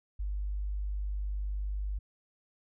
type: tone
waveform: sine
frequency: 49.95 Hz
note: G1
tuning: 33 cents sharp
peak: -31 dBFS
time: 0.19-1.99 s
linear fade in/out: 10 ms
effects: none